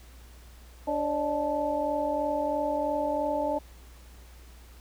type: tone cluster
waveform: sine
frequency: 292.1 / 558 / 601 / 873 Hz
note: D4 / C#5 / D5 / A5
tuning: -9 / +11 / +40 / -14 cents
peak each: -33 / -33 / -29 / -31 dBFS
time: 0.87-3.59 s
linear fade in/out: 10 ms
effects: added 60 Hz sine -48 dBFS peak until 4.8 s + pink hiss -56 dBFS RMS until 4.8 s